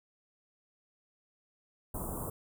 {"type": "band-stop noise", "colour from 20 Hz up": "pink", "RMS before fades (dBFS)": -38, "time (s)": [1.94, 2.3], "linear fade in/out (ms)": 5, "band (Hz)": [1200, 8400], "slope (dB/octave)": 48, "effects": []}